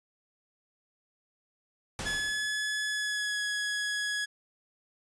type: noise with exponential decay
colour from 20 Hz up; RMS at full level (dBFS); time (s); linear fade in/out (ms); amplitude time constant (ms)
pink; -34; 1.99-2.73; 1; 160
type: tone with pitch glide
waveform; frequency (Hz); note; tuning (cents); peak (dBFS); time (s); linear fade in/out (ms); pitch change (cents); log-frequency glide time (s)
sawtooth; 1706 to 1676.7; G#6 to G#6; +46 to +16; -26; 2.05-4.26; 20; -30; 2.87-3.41
effects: resampled to 22050 Hz